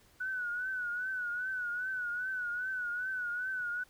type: tone with vibrato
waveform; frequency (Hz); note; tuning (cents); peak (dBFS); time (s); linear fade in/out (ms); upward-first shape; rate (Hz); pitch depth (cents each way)
sine; 1480; F#6; 0; -33; 0.2-3.84; 10; triangle; 2.5; 84
effects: pink hiss -64 dBFS RMS until 3.89 s